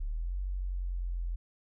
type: linear two-way sweep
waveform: sine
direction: up then down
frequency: 34.65 to 47 to 42.56 Hz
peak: -31 dBFS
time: 0-1.36 s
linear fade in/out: 10 ms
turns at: 0.38 s
effects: none